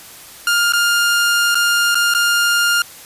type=tone with dropouts; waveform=sawtooth; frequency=1407 Hz; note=F6; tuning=12 cents sharp; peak=-9 dBFS; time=0.47-2.82 s; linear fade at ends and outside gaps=2 ms; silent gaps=0.723-0.734 / 1.546-1.553 / 1.946-1.953 / 2.139-2.148 s; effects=white hiss -38 dBFS RMS until 3.05 s + resampled to 32000 Hz